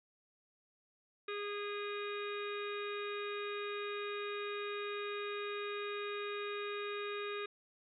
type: harmonic tone with a mistuned harmonic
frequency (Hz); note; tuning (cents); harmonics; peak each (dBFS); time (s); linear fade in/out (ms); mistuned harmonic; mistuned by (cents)
410.5; G#4; -20; 1 / 3 / 4 / 5 / 6 / 7 / 8 / 9; -40 / -45 / -49 / -52 / -47 / -57 / -59 / -50; 1.28-7.46; 5; 9; +21
effects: none